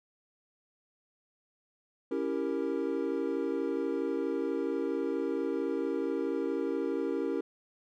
triangle chord, C# diminished seventh, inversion none, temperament equal with one note detuned, 277.2 / 329.6 / 394 / 466.2 Hz, C#4 / E4 / G4 / Bb4, 0 / 0 / +9 / 0 cents, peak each -33 dBFS, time 2.11-7.41 s, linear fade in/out 5 ms, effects none

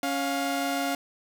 sawtooth tone pair together, 276.9 / 705.4 Hz, C#4 / F5, -2 / +17 cents, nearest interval octave + major third, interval 1619 cents, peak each -25 / -25 dBFS, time 0.03-0.95 s, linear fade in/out 2 ms, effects none

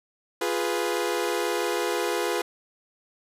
sawtooth chord, F diminished, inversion none, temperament equal, 349.2 / 415.3 / 493.9 Hz, F4 / Ab4 / Cb5, 0 / 0 / 0 cents, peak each -25 dBFS, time 0.41-2.42 s, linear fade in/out 5 ms, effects resampled to 32000 Hz + 9-bit

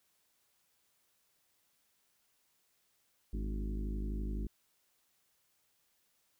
harmonic tone with a mistuned harmonic, 51.91 Hz, G#1, in tune, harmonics 1 / 2 / 3 / 4 / 5 / 6 / 7 / 8, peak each -35 / -50 / -50 / -44 / -50 / -49 / -51 / -60 dBFS, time 3.33-4.47 s, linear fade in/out 5 ms, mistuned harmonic 6, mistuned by -50 cents, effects white hiss -75 dBFS RMS until 6.39 s

